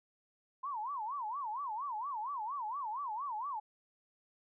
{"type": "tone with vibrato", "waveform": "sine", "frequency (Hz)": 987.8, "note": "B5", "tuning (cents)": 0, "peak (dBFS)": -36, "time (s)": [0.63, 3.6], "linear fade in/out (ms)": 10, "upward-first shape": "sine", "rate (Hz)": 4.3, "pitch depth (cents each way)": 280, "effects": []}